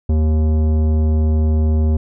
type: tone with tanh clipping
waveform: sine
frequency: 77.78 Hz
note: D#2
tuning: in tune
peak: -14 dBFS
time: 0.09-1.97 s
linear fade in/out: 5 ms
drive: 14 dB
effects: none